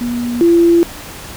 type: tone pair in turn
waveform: sine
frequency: 240.5 / 340.1 Hz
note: B3 / F4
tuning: -46 / -46 cents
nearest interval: tritone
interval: 600 cents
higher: second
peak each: -16 / -6 dBFS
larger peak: second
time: 0.01-0.41 / 0.41-0.83 s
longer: second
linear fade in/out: 0 ms
effects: pink hiss -31 dBFS RMS until 1.36 s